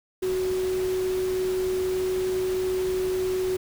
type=tone in noise; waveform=sine; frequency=371.7 Hz; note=F#4; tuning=8 cents sharp; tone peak=-23 dBFS; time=0.22-3.57 s; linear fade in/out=10 ms; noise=pink; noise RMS=-38 dBFS; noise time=0.22-3.57 s; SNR=+12 dB; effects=none